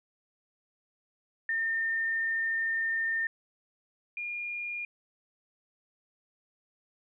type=tone pair in turn; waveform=sine; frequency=1813 / 2420 Hz; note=A#6 / D#7; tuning=-49 / -49 cents; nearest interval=perfect fourth; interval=500 cents; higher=second; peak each=-27 / -33 dBFS; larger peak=first; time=1.49-3.27 / 4.17-4.85 s; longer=first; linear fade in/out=2 ms; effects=none